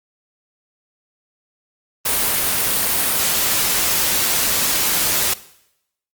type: noise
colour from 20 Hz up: white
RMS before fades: -18 dBFS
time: 2.05-5.34 s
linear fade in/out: 10 ms
effects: noise-tail reverb RT60 0.8 s tail -18 dB re dry + Opus 32 kbps